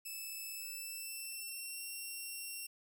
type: tone with pitch glide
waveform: 5% pulse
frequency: 2622 to 2733 Hz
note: E7 to F7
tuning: -10 to -38 cents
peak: -34 dBFS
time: 0.05-2.67 s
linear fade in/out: 10 ms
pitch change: +72 cents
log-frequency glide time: 0.56-1.82 s
effects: none